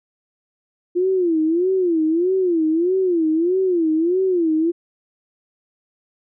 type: tone with vibrato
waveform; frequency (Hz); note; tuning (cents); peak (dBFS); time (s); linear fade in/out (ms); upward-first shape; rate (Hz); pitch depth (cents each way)
sine; 345.1; F4; -21; -15; 0.95-4.72; 20; sine; 1.6; 170
effects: none